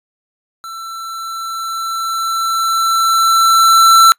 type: tone with level ramp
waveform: square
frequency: 1339 Hz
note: E6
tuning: 27 cents sharp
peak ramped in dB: -27 to -4 dBFS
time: 0.64-4.12 s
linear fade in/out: 0 ms
effects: noise-tail reverb RT60 0.1 s tail -25 dB re dry + resampled to 32000 Hz